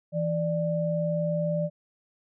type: tone pair together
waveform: sine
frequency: 164.81 / 591.4 Hz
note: E3 / D5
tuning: 0 / +12 cents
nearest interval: octave + minor seventh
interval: 2212 cents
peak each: -27 dBFS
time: 0.12-1.7 s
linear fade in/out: 50 ms
effects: none